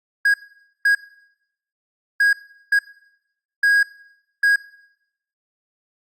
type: tone bursts at uneven times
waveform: triangle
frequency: 1642 Hz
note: G#6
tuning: 20 cents flat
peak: -11 dBFS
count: 6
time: 0.25-0.34 / 0.85-0.95 / 2.2-2.33 / 2.72-2.79 / 3.63-3.83 / 4.43-4.56 s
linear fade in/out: 5 ms
effects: noise-tail reverb RT60 0.8 s tail -19 dB re dry + Opus 48 kbps